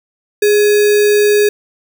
sine tone with sample-and-hold, 415.3 Hz, G#4, in tune, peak -7 dBFS, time 0.42-1.49 s, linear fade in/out 5 ms, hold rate 2100 Hz, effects none

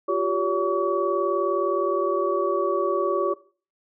sine tone cluster, 353.3 / 392.9 / 566 / 1135 Hz, F4 / G4 / C#5 / C#6, +20 / +4 / +36 / +41 cents, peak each -26 dBFS, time 0.08-3.34 s, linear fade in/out 10 ms, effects noise-tail reverb RT60 0.4 s tail -18 dB re dry

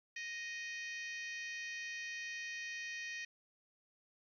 harmonic tone with a mistuned harmonic, 622.3 Hz, D#5, in tune, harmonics 3 / 4 / 5 / 6 / 7 / 8 / 9 / 10, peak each -44 / -46 / -55 / -59 / -56 / -61 / -55 / -61 dBFS, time 0.16-3.25 s, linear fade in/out 5 ms, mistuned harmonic 9, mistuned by +22 cents, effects 13-bit

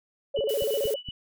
sine tone with vibrato, 492.2 Hz, B4, 6 cents flat, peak -24 dBFS, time 0.34-0.96 s, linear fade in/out 10 ms, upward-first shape square, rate 15 Hz, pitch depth 220 cents each way
sine tone with tremolo, 2960 Hz, F#7, in tune, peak -33 dBFS, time 0.36-1.11 s, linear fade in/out 2 ms, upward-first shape triangle, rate 8.5 Hz, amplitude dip 100%
click train, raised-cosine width 5 ms, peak -27 dBFS, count 4, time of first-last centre 0.39-1.088 s, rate 4.3 Hz
blue noise, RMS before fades -38 dBFS, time 0.49-0.94 s, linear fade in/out 2 ms
effects none

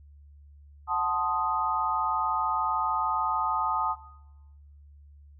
sine chord, F# diminished seventh, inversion none, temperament equal, 740 / 880 / 1046.5 / 1244.5 Hz, F#5 / A5 / C6 / Eb6, 0 / 0 / 0 / 0 cents, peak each -34 / -28 / -34 / -28 dBFS, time 0.87-3.96 s, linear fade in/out 50 ms, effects noise-tail reverb RT60 1.0 s tail -18 dB re dry + added 72 Hz sine -49 dBFS peak until 5.39 s

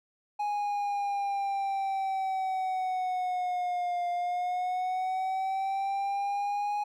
triangle linear two-way sweep, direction down then up, 830.6 to 702 to 830.6 Hz, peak -26 dBFS, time 0.39-6.84 s, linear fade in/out 10 ms, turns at 4.09 s, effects none

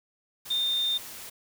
sine tone in noise, 3628 Hz, A#7, 48 cents flat, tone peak -24 dBFS, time 0.5-0.98 s, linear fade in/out 10 ms, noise white, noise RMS -42 dBFS, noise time 0.45-1.3 s, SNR +15 dB, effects none

